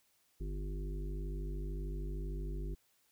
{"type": "harmonic tone with a mistuned harmonic", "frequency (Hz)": 49, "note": "G1", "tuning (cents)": 0, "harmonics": [1, 3, 5, 7, 8], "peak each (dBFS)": [-37, -46, -52, -50, -52], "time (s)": [0.4, 2.75], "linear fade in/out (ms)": 10, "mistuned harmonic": 8, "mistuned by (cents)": 18, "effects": ["white hiss -73 dBFS RMS until 3.11 s"]}